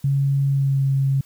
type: tone with pitch glide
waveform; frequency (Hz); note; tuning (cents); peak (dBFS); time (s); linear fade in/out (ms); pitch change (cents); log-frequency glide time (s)
sine; 138.59 to 136.21; C#3 to C#3; 0 to -30; -16; 0.04-1.21; 5; -30; 0.48-0.84
effects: white hiss -54 dBFS RMS until 1.25 s